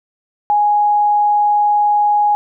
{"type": "tone", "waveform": "sine", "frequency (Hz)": 830.6, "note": "G#5", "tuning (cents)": 0, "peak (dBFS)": -10, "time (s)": [0.5, 2.35], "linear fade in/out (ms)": 0, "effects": []}